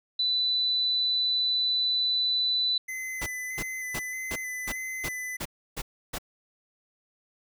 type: tone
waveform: sine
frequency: 3987 Hz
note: B7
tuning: 16 cents sharp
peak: -23 dBFS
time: 0.19-2.78 s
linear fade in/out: 5 ms
type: tone with vibrato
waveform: square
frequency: 2026 Hz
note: B6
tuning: 44 cents sharp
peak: -33 dBFS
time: 2.88-5.37 s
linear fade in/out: 10 ms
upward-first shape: square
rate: 1.6 Hz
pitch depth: 17 cents each way
type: noise bursts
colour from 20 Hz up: pink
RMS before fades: -33 dBFS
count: 9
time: 3.21-6.185 s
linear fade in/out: 10 ms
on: 55 ms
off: 310 ms
effects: none